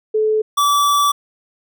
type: tone pair in turn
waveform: sine / square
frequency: 432.5 / 1154.6 Hz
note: A4 / D6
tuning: -30 / -30 cents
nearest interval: octave + perfect fourth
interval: 1700 cents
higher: second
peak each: -13 dBFS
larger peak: neither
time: 0.14-0.42 / 0.57-1.12 s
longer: second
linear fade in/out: 10 ms
effects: none